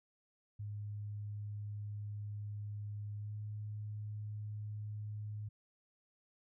sine tone with pitch glide, 103.83 to 105.46 Hz, G#2 to G#2, 0 to +27 cents, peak -40 dBFS, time 0.59-5.49 s, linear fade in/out 10 ms, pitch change +27 cents, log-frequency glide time 3.18-3.34 s, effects none

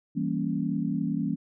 sine chord, E diminished seventh, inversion none, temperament equal, 164.81 / 196 / 233.1 / 277.2 Hz, E3 / G3 / Bb3 / Db4, 0 / 0 / 0 / 0 cents, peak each -31 dBFS, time 0.15-1.36 s, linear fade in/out 20 ms, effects none

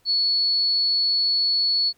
sine tone, 4406 Hz, C#8, 11 cents flat, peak -18 dBFS, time 0.05-1.93 s, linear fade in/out 50 ms, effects pink hiss -63 dBFS RMS until 1.97 s

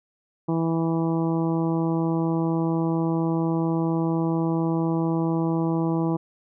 harmonic tone, 164.3 Hz, E3, 5 cents flat, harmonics 1 / 2 / 3 / 4 / 5 / 6 / 7, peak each -24 / -24 / -33 / -36 / -35 / -36 / -41 dBFS, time 0.48-6.17 s, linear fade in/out 10 ms, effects none

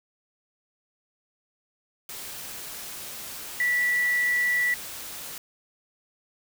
sine tone in noise, 1957 Hz, B6, 16 cents flat, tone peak -21 dBFS, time 3.6-4.74 s, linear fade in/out 2 ms, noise white, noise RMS -38 dBFS, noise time 2.09-5.38 s, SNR +14 dB, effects none

